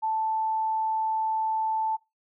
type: tone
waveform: sine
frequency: 880 Hz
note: A5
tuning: in tune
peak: -24 dBFS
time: 0.02-1.97 s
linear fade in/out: 20 ms
effects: noise-tail reverb RT60 0.2 s tail -20 dB re dry